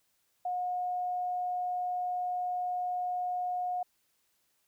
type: tone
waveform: sine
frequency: 722 Hz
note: F#5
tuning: 43 cents flat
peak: -30 dBFS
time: 0.45-3.83 s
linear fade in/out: 5 ms
effects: white hiss -74 dBFS RMS until 4.67 s